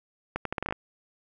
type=accelerating click train; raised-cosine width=0.5 ms; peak=-14 dBFS; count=9; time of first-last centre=0.36-0.725 s; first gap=93 ms; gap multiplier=0.78; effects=none